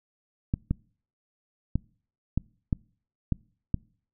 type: clicks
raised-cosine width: 5 ms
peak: -12 dBFS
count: 7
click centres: 0.539 / 0.71 / 1.756 / 2.376 / 2.728 / 3.323 / 3.743 s
effects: noise-tail reverb RT60 0.5 s tail -26 dB re dry